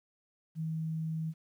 sine tone, 160 Hz, D#3, 49 cents sharp, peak -32 dBFS, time 0.55-1.34 s, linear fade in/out 50 ms, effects 11-bit

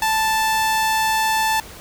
sawtooth tone, 880 Hz, A5, in tune, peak -13 dBFS, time 0.02-1.6 s, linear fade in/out 2 ms, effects pink hiss -39 dBFS RMS until 1.8 s

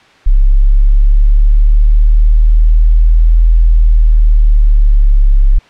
sine linear two-way sweep, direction up then down, 33.7 to 41.2 to 33.7 Hz, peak -3 dBFS, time 0.26-5.59 s, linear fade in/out 10 ms, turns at 3.45 s, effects white hiss -43 dBFS RMS until 5.69 s + low-pass 3000 Hz 12 dB/octave

